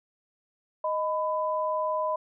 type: tone pair together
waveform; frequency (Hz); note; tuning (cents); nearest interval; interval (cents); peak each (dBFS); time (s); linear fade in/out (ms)
sine; 622.3 / 1001.3; D#5 / B5; 0 / +24; minor sixth; 824; -28; 0.84-2.16; 5
effects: none